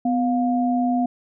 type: tone pair together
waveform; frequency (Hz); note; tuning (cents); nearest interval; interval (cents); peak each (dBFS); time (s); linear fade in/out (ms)
sine; 250 / 707.1; B3 / F5; +21 / +21; octave + tritone; 1800; -19 / -23; 0.05-1.06; 5
effects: none